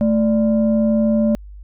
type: tone pair together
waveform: sine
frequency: 220 / 587.3 Hz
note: A3 / D5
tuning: 0 / 0 cents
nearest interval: octave + perfect fourth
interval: 1700 cents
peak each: -13 / -19 dBFS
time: 0.01-1.35 s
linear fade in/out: 0 ms
effects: tanh soft clip ceiling -7 dBFS + added 50 Hz sine -34 dBFS peak until 1.63 s